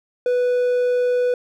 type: tone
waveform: triangle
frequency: 493.9 Hz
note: B4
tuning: in tune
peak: -14 dBFS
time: 0.26-1.34 s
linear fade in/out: 2 ms
effects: none